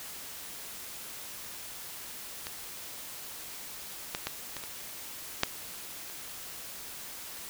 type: clicks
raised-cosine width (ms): 0.2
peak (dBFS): -19 / -14 / -14 / -20 / -23 / -6 / -28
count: 7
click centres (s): 2.469 / 4.149 / 4.27 / 4.567 / 4.638 / 5.434 / 6.099
effects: white hiss -43 dBFS RMS until 7.49 s